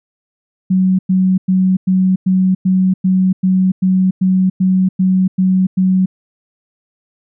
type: tone bursts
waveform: sine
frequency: 186.8 Hz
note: F#3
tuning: 17 cents sharp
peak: -9 dBFS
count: 14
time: 0.7-6.06 s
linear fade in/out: 10 ms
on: 290 ms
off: 100 ms
effects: none